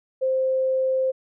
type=tone; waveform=sine; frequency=523.3 Hz; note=C5; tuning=in tune; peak=-19 dBFS; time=0.21-1.12 s; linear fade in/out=20 ms; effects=none

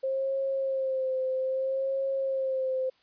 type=tone with vibrato; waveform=sine; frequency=530 Hz; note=C5; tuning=22 cents sharp; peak=-26 dBFS; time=0.03-2.9 s; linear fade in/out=10 ms; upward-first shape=sine; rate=0.62 Hz; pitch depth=34 cents each way; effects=white hiss -66 dBFS RMS until 3.02 s + resampled to 11025 Hz

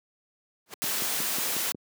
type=noise with exponential growth; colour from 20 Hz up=pink; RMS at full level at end=-35 dBFS; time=0.66-0.74 s; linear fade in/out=2 ms; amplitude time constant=17 ms
type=noise; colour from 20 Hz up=white; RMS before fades=-29 dBFS; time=0.82-1.72 s; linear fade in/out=0 ms
type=click train; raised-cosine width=3 ms; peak=-21 dBFS; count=6; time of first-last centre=0.84-1.747 s; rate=5.51 Hz
effects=high-pass 200 Hz 12 dB/octave

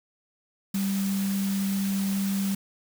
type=tone in noise; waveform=sine; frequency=196 Hz; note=G3; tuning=in tune; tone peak=-24 dBFS; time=0.74-2.55 s; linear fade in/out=5 ms; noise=white; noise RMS=-37 dBFS; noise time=0.74-2.55 s; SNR=+10 dB; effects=none

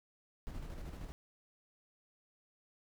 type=noise with tremolo; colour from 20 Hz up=brown; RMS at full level=-43 dBFS; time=0.47-1.12 s; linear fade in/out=0 ms; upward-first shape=square; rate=13 Hz; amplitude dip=35%; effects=none

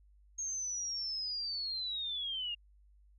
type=linear sweep; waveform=sine; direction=down; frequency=6510 to 2794 Hz; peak=-35 dBFS; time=0.38-2.55 s; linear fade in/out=10 ms; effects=added 50 Hz sine -60 dBFS peak until 3.18 s

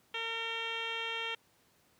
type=tone with low-pass filter; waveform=10% pulse; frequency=456 Hz; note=A#4; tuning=38 cents flat; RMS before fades=-37 dBFS; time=0.14-1.35 s; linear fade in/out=5 ms; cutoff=3200 Hz; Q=4.8; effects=pink hiss -68 dBFS RMS until 1.99 s + high-pass 100 Hz 12 dB/octave

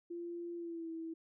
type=tone with pitch glide; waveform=sine; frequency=343.9 to 326.7 Hz; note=F4 to E4; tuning=-27 to -15 cents; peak=-40 dBFS; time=0.1-1.14 s; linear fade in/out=10 ms; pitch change=-88 cents; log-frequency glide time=0.56-0.9 s; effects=none

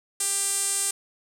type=tone with band-pass filter; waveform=sawtooth; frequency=395.5 Hz; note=G4; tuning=15 cents sharp; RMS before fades=-26 dBFS; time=0.2-0.91 s; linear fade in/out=5 ms; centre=8600 Hz; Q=4.8; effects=none

